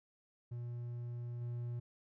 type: tone with level steps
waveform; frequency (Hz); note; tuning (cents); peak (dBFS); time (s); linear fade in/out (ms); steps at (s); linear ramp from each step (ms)
triangle; 120; B2; -49; -38 / -36; 0.51-1.8; 10; 1.41; 5
effects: none